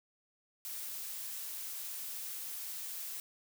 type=noise; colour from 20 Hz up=blue; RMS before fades=-42 dBFS; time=0.65-3.2 s; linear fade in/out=0 ms; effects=none